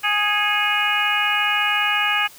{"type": "harmonic tone with a mistuned harmonic", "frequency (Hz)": 414.5, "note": "G#4", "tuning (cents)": -3, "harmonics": [2, 3, 4, 5, 6, 7], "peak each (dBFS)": [-26, -25, -23, -26, -23, -24], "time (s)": [0.03, 2.28], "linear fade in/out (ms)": 20, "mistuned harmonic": 5, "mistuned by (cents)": 73, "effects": ["white hiss -45 dBFS RMS until 2.38 s"]}